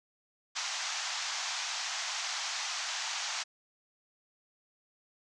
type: band-pass noise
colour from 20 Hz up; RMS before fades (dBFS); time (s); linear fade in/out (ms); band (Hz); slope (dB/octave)
white; -36; 0.55-3.44; 20; 690 to 6800; 48
effects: none